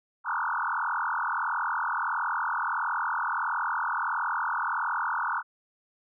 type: tone with frequency modulation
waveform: sine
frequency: 1189 Hz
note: D6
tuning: 21 cents sharp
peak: -26 dBFS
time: 0.24-5.43 s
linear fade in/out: 50 ms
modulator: 41.5 Hz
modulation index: 7.5
effects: none